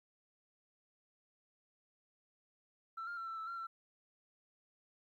sine tone with pitch steps, 1336 / 1402 / 1348 / 1334 / 1316 / 1373 / 1344 Hz, E6 / F6 / E6 / E6 / E6 / F6 / E6, +23 / +6 / +38 / +20 / -3 / -30 / +33 cents, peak -39 dBFS, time 2.97-3.67 s, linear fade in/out 10 ms, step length 100 ms, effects tanh soft clip ceiling -38 dBFS + 13-bit

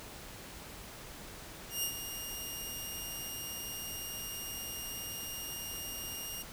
10% pulse tone with ADSR envelope, 2833 Hz, F7, 24 cents sharp, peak -22 dBFS, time 1.69-6.43 s, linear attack 140 ms, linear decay 85 ms, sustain -9 dB, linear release 12 ms, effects pink hiss -48 dBFS RMS until 6.52 s

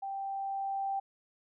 sine tone with level ramp, 784 Hz, G5, in tune, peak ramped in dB -35 to -30 dBFS, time 0.02-1 s, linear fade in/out 10 ms, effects none

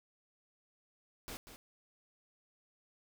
pink noise with echo, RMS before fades -45 dBFS, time 1.28-1.37 s, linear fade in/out 0 ms, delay 190 ms, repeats 1, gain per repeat -9 dB, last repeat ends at 1.56 s, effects none

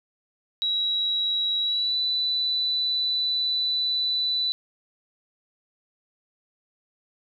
sine tone with pitch glide, 3872 to 3981 Hz, B7 to B7, -35 to +13 cents, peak -22 dBFS, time 0.62-4.52 s, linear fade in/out 0 ms, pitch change +48 cents, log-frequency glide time 1.61-1.97 s, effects 10-bit

